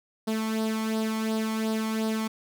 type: tone with flanger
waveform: sawtooth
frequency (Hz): 220.2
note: A3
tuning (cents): +2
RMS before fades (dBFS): -28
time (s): 0.27-2.28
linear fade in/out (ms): 10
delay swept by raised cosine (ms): 0.21 to 0.94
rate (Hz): 2.8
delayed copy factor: +0.6
effects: none